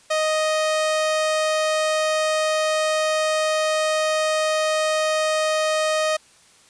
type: tone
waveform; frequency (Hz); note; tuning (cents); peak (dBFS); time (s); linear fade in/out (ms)
sawtooth; 623; D#5; +2; -15; 0.1-6.17; 10
effects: white hiss -53 dBFS RMS until 6.69 s + resampled to 22050 Hz